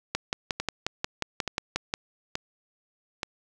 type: two click trains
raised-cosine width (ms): 0.2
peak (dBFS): -12 / -9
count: 4 / 11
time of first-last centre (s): 0.6-3.232 / 0.15-1.939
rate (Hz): 1.14 / 5.59
effects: none